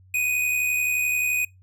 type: tone with amplitude modulation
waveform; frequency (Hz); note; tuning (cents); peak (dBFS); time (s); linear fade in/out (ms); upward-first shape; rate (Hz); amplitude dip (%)
square; 2489; D#7; 0; -20; 0.14-1.45; 5; sine; 71.5; 40
effects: noise-tail reverb RT60 0.2 s tail -25 dB re dry + added 93 Hz sine -50 dBFS peak until 1.62 s